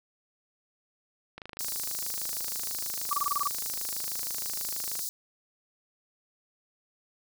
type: click train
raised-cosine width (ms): 0.3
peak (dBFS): -25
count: 96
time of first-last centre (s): 1.38-4.992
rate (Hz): 26.3
type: high-pass noise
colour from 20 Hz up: white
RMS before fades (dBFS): -34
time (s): 1.59-5.09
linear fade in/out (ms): 0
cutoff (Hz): 4200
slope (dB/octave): 48
type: tone bursts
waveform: sine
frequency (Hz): 1157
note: D6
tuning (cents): -26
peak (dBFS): -24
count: 8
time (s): 3.11-3.478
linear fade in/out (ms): 5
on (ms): 25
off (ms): 24
effects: none